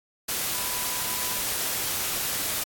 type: tone in noise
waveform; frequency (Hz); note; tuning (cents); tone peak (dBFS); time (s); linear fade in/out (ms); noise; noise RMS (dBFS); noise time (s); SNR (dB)
sine; 994; B5; +11; -39; 0.54-1.41; 10; white; -28; 0.28-2.64; -14
effects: AAC 64 kbps